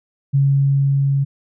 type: tone with level ramp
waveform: sine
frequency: 138.59 Hz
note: C#3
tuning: in tune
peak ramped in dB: -11 to -14 dBFS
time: 0.33-1.25 s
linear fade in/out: 20 ms
effects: none